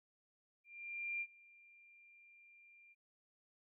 sine tone with ADSR envelope, 2386 Hz, D7, 27 cents sharp, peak -37 dBFS, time 0.64-2.95 s, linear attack 570 ms, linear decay 55 ms, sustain -24 dB, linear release 31 ms, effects none

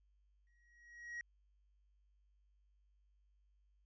triangle tone with exponential growth, 1900 Hz, A#6, 33 cents sharp, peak -39 dBFS, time 0.47-1.21 s, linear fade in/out 1 ms, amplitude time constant 160 ms, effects added 50 Hz sine -70 dBFS peak until 3.85 s + resampled to 16000 Hz

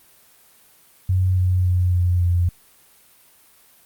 sine tone with pitch steps, 92.7 / 91.42 / 90.17 / 88.92 / 87.7 Hz, F#2 / F#2 / F#2 / F2 / F2, +4 / -20 / -44 / +32 / +8 cents, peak -15 dBFS, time 1.09-2.49 s, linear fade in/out 5 ms, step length 280 ms, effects white hiss -53 dBFS RMS until 3.85 s + Opus 32 kbps

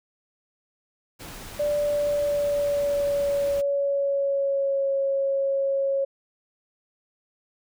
pink noise, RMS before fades -40 dBFS, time 1.19-3.62 s, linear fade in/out 20 ms
sine tone with pitch glide, 587.3 to 548 Hz, D5 to C#5, 0 to -20 cents, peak -21 dBFS, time 1.59-6.05 s, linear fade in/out 10 ms, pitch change -120 cents, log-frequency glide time 1.7-4.92 s
effects none

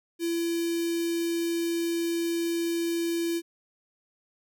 square tone with notch filter, 336.9 Hz, E4, 38 cents sharp, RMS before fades -28 dBFS, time 0.19-3.42 s, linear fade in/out 50 ms, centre 1100 Hz, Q 0.51, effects none

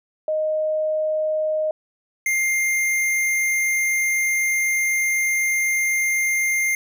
sine / square tone pair in turn, 621 / 2108 Hz, D#5 / C7, -3 / +12 cents, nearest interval octave + major sixth, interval 2115 cents, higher second, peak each -19 dBFS, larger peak neither, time 0.28-1.71 / 2.26-6.75 s, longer second, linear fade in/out 2 ms, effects none

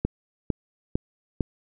click train, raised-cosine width 3 ms, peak -10 dBFS, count 4, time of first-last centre 0.05-1.407 s, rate 2.21 Hz, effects none

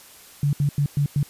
sine tone bursts at uneven times, 143.6 Hz, D3, 39 cents flat, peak -17 dBFS, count 5, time 0.43-0.53 / 0.6-0.69 / 0.78-0.86 / 0.97-1.06 / 1.16-1.23 s, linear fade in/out 2 ms, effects white hiss -47 dBFS RMS until 1.29 s + resampled to 32000 Hz

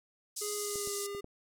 white band-pass noise, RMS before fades -39 dBFS, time 0.36-1.07 s, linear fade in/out 10 ms, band 4800 to 10000 Hz, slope 24 dB/octave
square tone with pitch glide, 415.3 to 403.5 Hz, G#4 to G#4, 0 to -50 cents, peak -38 dBFS, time 0.41-1.21 s, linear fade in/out 10 ms, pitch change -50 cents, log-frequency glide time 0.52-0.94 s
clicks, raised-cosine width 2 ms, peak -33 dBFS, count 4, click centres 0.757 / 0.874 / 1.149 / 1.244 s
effects none

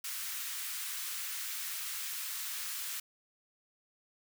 white high-pass noise, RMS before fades -39 dBFS, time 0.04-3 s, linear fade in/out 5 ms, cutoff 1200 Hz, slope 24 dB/octave, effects none

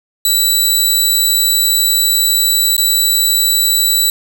15% pulse tone with dropouts, 3951 Hz, B7, in tune, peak -3 dBFS, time 0.25-4.1 s, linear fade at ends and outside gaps 2 ms, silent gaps 2.766-2.779 s, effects none

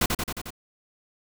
pink noise with echo, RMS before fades -22 dBFS, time 0.01-0.06 s, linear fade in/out 5 ms, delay 89 ms, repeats 5, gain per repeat -3 dB, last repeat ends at 0.505 s, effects none

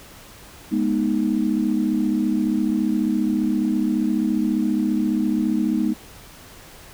sine chord, G# minor, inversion none, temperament equal with one note detuned, 207.7 / 242.4 / 311.1 Hz, G#3 / B3 / D#4, 0 / -32 / 0 cents, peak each -22 dBFS, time 0.71-5.94 s, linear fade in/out 20 ms, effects tanh soft clip ceiling -8 dBFS + pink hiss -44 dBFS RMS until 6.93 s

